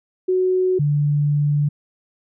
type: tone pair in turn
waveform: sine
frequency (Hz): 370 / 146.33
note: F#4 / D3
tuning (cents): 0 / -6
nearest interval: octave + major third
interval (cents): 1606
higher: first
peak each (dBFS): -15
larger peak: neither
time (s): 0.28-0.79 / 0.79-1.69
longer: second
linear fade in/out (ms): 10
effects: none